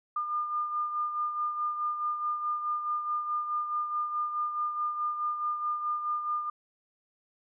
sine beating tone pair, 1207 / 1211.7 Hz, D6 / D#6, +47 / -46 cents, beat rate 4.7 Hz, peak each -29 / -38 dBFS, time 0.16-6.5 s, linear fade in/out 5 ms, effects none

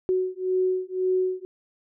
sine beating tone pair, 370 / 371.9 Hz, F#4 / F#4, 0 / +9 cents, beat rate 1.9 Hz, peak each -25 dBFS, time 0.09-1.45 s, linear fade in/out 0 ms, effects none

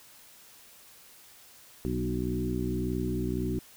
harmonic tone with a mistuned harmonic, 61.8 Hz, B1, 2 cents sharp, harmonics 1 / 2 / 3 / 4 / 5 / 6, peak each -35 / -35 / -35 / -35 / -35 / -35 dBFS, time 1.85-3.59 s, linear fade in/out 0 ms, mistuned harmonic 4, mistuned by -19 cents, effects white hiss -54 dBFS RMS until 3.76 s

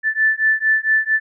sine beating tone pair, 1755 / 1759.4 Hz, A6 / A6, -5 / -1 cents, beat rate 4.4 Hz, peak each -17 / -17 dBFS, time 0.03-1.2 s, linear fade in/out 50 ms, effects none

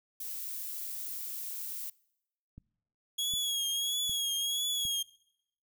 violet noise, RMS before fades -39 dBFS, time 0.2-1.9 s, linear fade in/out 5 ms
click train, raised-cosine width 5 ms, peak -35 dBFS, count 4, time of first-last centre 2.58-4.853 s, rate 1.32 Hz
sawtooth tone with vibrato, 3322 Hz, G#7, in tune, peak -27 dBFS, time 3.18-5.03 s, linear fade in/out 10 ms, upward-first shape triangle, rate 1.5 Hz, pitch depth 60 cents each way
effects noise-tail reverb RT60 0.8 s tail -24 dB re dry

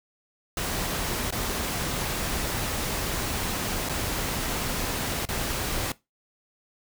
pink noise with dropouts, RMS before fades -29 dBFS, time 0.57-5.92 s, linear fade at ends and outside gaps 2 ms, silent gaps 1.307-1.324 / 3.889-3.894 / 5.253-5.288 s, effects noise-tail reverb RT60 0.2 s tail -19 dB re dry

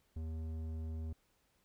square tone with low-pass filter, 80 Hz, D#2, 49 cents sharp, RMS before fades -41 dBFS, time 0.16-1.13 s, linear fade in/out 5 ms, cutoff 360 Hz, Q 0.52, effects pink hiss -75 dBFS RMS until 1.64 s

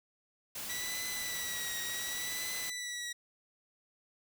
white noise, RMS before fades -41 dBFS, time 0.55-2.7 s, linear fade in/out 5 ms
15% pulse tone with vibrato, 1952 Hz, B6, 21 cents flat, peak -31 dBFS, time 0.69-3.13 s, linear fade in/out 10 ms, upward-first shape triangle, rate 0.68 Hz, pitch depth 58 cents each way
effects none

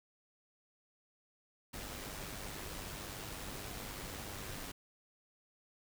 pink noise with amplitude modulation, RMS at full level -43 dBFS, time 1.73-4.72 s, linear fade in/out 10 ms, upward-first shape sine, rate 101 Hz, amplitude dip 40%, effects none

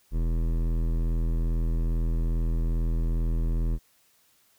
sine tone with hard clipping, 41.2 Hz, E1, in tune, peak -25 dBFS, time 0.11-3.79 s, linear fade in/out 50 ms, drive 15 dB, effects white hiss -64 dBFS RMS until 4.58 s

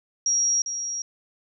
sine tone with echo, 5660 Hz, F8, 22 cents sharp, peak -19 dBFS, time 0.26-0.62 s, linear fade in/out 2 ms, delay 400 ms, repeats 1, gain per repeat -8 dB, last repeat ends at 1.02 s, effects none

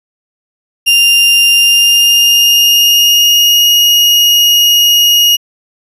35% pulse tone with pitch glide, 2794 to 2874 Hz, F7 to F7, 0 to +49 cents, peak -3 dBFS, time 0.86-5.37 s, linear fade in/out 20 ms, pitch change +49 cents, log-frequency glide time 1.53-3.69 s, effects resampled to 32000 Hz

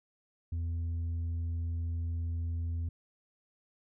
sine tone with tanh clipping, 83.7 Hz, E2, 27 cents sharp, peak -32 dBFS, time 0.52-2.89 s, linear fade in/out 5 ms, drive 3 dB, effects none

